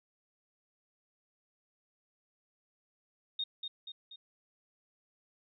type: tone with echo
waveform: sine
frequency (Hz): 3700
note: A#7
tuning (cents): -14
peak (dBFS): -32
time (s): 3.39-3.44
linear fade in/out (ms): 5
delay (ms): 240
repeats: 3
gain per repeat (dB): -5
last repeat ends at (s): 4.16
effects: none